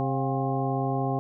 harmonic tone with a mistuned harmonic, 133.5 Hz, C3, 35 cents sharp, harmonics 1 / 2 / 3 / 4 / 5 / 6 / 8, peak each -28 / -31 / -33 / -36 / -32 / -33 / -38 dBFS, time 0-1.19 s, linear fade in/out 0 ms, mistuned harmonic 5, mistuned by +91 cents, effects none

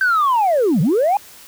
sine linear two-way sweep, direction down then up, 1568 to 137.4 to 843 Hz, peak -11 dBFS, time 0.01-1.17 s, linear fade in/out 2 ms, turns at 0.81 s, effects tanh soft clip ceiling -10 dBFS + white hiss -42 dBFS RMS until 1.47 s

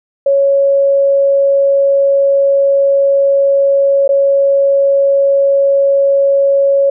sine tone with dropouts, 554.4 Hz, C#5, in tune, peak -7 dBFS, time 0.26-6.9 s, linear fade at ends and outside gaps 5 ms, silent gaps 4.078-4.09 s, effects none

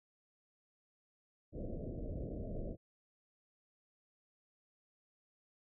pink low-pass noise, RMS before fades -42 dBFS, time 1.52-2.77 s, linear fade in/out 50 ms, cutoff 650 Hz, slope 96 dB/octave, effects none

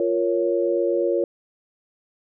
sine chord, Bb minor, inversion second, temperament equal, 349.2 / 466.2 / 554.4 Hz, F4 / Bb4 / Db5, 0 / 0 / 0 cents, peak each -22 / -24 / -23 dBFS, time 0-1.24 s, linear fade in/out 2 ms, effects none

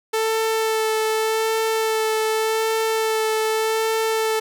sawtooth tone with vibrato, 441.3 Hz, A4, 5 cents sharp, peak -15 dBFS, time 0.13-4.4 s, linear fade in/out 10 ms, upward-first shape sine, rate 0.85 Hz, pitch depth 14 cents each way, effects none

